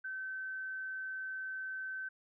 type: tone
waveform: sine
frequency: 1536 Hz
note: G6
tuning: 36 cents flat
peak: -38 dBFS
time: 0.04-2.09 s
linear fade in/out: 10 ms
effects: none